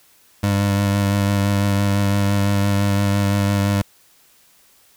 25% pulse tone with vibrato, 100.3 Hz, G2, 40 cents sharp, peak -12 dBFS, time 0.43-3.82 s, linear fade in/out 5 ms, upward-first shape sine, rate 5.9 Hz, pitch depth 19 cents each way, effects white hiss -54 dBFS RMS until 4.96 s

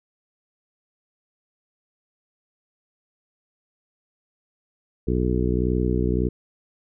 harmonic tone, 61.74 Hz, B1, in tune, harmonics 1 / 2 / 3 / 4 / 5 / 6 / 7, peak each -24 / -27 / -27 / -29 / -29 / -28 / -29 dBFS, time 5.07-6.29 s, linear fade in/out 10 ms, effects none

